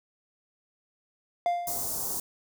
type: tone with exponential decay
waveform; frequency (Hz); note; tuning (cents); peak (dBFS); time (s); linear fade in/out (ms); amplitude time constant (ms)
triangle; 698.5; F5; 0; -19; 1.46-2.06; 1; 130
type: band-stop noise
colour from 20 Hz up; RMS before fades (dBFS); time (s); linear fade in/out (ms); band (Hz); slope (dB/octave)
white; -32; 1.67-2.2; 2; 1000 to 5700; 24
effects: none